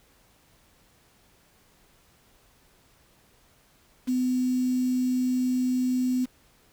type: tone with quantisation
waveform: sine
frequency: 252.8 Hz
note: B3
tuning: 41 cents sharp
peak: -22 dBFS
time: 4.07-6.26 s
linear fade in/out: 20 ms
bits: 7
effects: pink hiss -61 dBFS RMS until 6.72 s